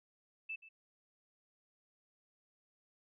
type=tone with echo; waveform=sine; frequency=2637 Hz; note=E7; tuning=in tune; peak=-39 dBFS; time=0.49-0.56 s; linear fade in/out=10 ms; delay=130 ms; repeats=1; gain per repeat=-15 dB; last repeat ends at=0.69 s; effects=none